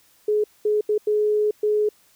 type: tone bursts at uneven times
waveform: sine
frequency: 422.2 Hz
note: G#4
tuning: 29 cents sharp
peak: -17 dBFS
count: 5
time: 0.28-0.44 / 0.65-0.81 / 0.89-0.98 / 1.07-1.51 / 1.63-1.89 s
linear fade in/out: 5 ms
effects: white hiss -58 dBFS RMS until 2.15 s